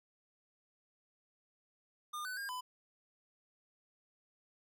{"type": "tone with pitch steps", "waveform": "square", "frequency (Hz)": [1211, 1502, 1614, 1003], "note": ["D#6", "F#6", "G#6", "B5"], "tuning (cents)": [-47, 26, -50, 26], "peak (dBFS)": -40, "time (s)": [2.13, 2.61], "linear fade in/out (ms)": 10, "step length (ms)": 120, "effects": []}